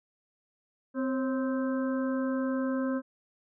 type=harmonic tone with a mistuned harmonic; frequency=260 Hz; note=C4; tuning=11 cents flat; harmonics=1 / 2 / 4 / 5 / 6; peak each=-28 / -34 / -42 / -44 / -43 dBFS; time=0.94-3.02 s; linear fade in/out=50 ms; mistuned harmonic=2; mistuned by=+59 cents; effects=none